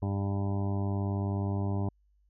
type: harmonic tone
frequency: 99.2 Hz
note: G2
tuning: 21 cents sharp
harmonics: 1 / 2 / 3 / 4 / 6 / 7 / 8 / 9 / 10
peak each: -29 / -35 / -39 / -41 / -45 / -46 / -47 / -48 / -49 dBFS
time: 0.02-1.89 s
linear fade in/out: 5 ms
effects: added 50 Hz sine -64 dBFS peak until 2.29 s